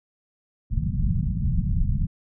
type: low-pass noise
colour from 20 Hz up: pink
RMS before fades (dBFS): -23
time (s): 0.7-2.07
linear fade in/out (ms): 20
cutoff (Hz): 200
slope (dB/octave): 48
effects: none